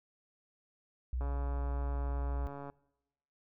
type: tone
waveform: sine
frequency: 62 Hz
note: B1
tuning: 7 cents sharp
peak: -32 dBFS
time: 1.13-2.47 s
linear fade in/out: 0 ms
type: click train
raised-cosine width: 1 ms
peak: -31 dBFS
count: 211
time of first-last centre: 1.21-2.699 s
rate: 141 Hz
effects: noise-tail reverb RT60 0.9 s tail -23 dB re dry